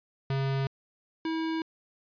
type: tone pair in turn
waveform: square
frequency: 135.8 / 323 Hz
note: C#3 / E4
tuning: -35 / -35 cents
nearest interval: octave + minor third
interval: 1500 cents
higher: second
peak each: -27 / -29 dBFS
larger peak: first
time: 0.3-0.67 / 1.25-1.62 s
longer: neither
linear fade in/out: 2 ms
effects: resampled to 11025 Hz